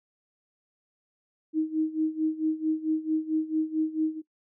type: tone with tremolo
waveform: sine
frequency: 314.3 Hz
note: D#4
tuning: 18 cents sharp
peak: -21 dBFS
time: 1.53-4.22 s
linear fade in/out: 50 ms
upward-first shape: sine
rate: 4.5 Hz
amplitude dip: 85%
effects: noise-tail reverb RT60 0.1 s tail -19 dB re dry